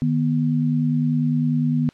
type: tone pair together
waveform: sine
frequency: 153.21 / 243.2 Hz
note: D#3 / B3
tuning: -26 / -26 cents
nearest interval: minor sixth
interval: 800 cents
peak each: -20 dBFS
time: 0.02-1.89 s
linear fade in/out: 0 ms
effects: white hiss -54 dBFS RMS until 1.93 s + low-pass 4000 Hz 12 dB/octave